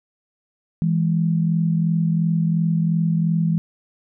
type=tone pair together; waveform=sine; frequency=164.85 / 207.7 Hz; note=E3 / G#3; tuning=0 / 0 cents; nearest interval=major third; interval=400 cents; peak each=-17 / -24 dBFS; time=0.82-3.58 s; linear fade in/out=0 ms; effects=none